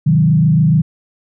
sine tone with frequency modulation, 157 Hz, D#3, 16 cents sharp, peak -8 dBFS, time 0.06-0.82 s, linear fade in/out 10 ms, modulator 27.1 Hz, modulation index 0.93, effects none

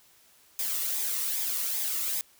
blue noise with flanger, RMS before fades -30 dBFS, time 0.59-2.21 s, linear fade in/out 0 ms, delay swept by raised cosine 0.69 to 1.3 ms, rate 2.5 Hz, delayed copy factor -0.5, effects white hiss -60 dBFS RMS until 2.39 s

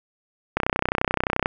click train, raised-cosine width 0.5 ms, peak -5 dBFS, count 29, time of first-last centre 0.57-1.459 s, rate 31.5 Hz, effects none

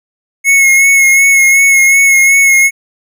square tone with vibrato, 2181 Hz, C#7, 29 cents flat, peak -5 dBFS, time 0.44-2.71 s, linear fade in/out 50 ms, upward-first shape sine, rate 2.7 Hz, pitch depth 26 cents each way, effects none

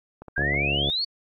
clicks, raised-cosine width 1 ms, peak -26 dBFS, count 4, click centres 0.22 / 0.283 / 0.417 / 0.543 s
sine exponential sweep, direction up, 1568 to 4554 Hz, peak -23 dBFS, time 0.36-1.05 s, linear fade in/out 10 ms
harmonic tone, 71 Hz, C#2, 42 cents sharp, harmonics 1 / 2 / 3 / 4 / 5 / 6 / 7 / 8 / 9 / 10, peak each -31 / -30 / -37 / -36 / -35 / -37 / -39 / -37 / -40 / -37 dBFS, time 0.38-0.9 s, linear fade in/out 0 ms
effects AAC 64 kbps

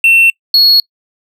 triangle tone pair in turn, 2700 / 4337 Hz, E7 / C#8, +41 / -39 cents, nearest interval minor sixth, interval 820 cents, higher second, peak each -3 dBFS, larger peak neither, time 0.04-0.3 / 0.54-0.8 s, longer neither, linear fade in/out 2 ms, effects noise-tail reverb RT60 0.1 s tail -26 dB re dry

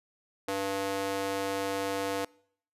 square tone with high-pass filter, 98 Hz, G2, in tune, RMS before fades -32 dBFS, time 0.48-2.25 s, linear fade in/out 5 ms, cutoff 430 Hz, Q 1.5, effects noise-tail reverb RT60 0.6 s tail -24 dB re dry + resampled to 32000 Hz

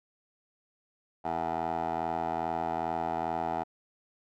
15% pulse tone with band-pass filter, 82.41 Hz, E2, in tune, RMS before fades -32 dBFS, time 1.24-3.64 s, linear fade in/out 20 ms, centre 730 Hz, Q 3.5, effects none

